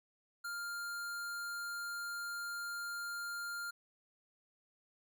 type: tone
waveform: square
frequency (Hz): 1400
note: F6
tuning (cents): +4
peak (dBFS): -40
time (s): 0.44-3.71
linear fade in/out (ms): 10
effects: none